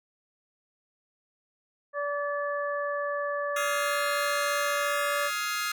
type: harmonic tone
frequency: 577 Hz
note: D5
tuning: 31 cents flat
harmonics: 1 / 2 / 3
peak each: -30 / -33 / -35 dBFS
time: 1.93-5.31 s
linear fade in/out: 50 ms
type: chord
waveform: sawtooth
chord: F minor seventh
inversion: third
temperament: just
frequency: 1257.2 / 1396.9 / 1676.3 / 2095 Hz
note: Eb6 / F6 / Ab6 / C7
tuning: +18 / 0 / +16 / +2 cents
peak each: -29 / -30 / -32 / -33 dBFS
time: 3.56-5.72 s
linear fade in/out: 5 ms
effects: none